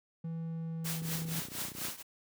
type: tone with pitch glide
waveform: triangle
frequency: 164.3 to 162.79 Hz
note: E3 to E3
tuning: -5 to -21 cents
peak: -33 dBFS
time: 0.24-1.4 s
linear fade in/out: 5 ms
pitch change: -16 cents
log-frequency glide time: 0.38-1.02 s
type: noise with tremolo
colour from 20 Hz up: white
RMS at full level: -36 dBFS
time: 0.84-2.03 s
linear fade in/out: 20 ms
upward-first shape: triangle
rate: 4.2 Hz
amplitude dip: 90%
type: click train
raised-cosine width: 3 ms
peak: -33 dBFS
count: 27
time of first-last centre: 1.02-1.884 s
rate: 30.1 Hz
effects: high-pass 100 Hz 12 dB/octave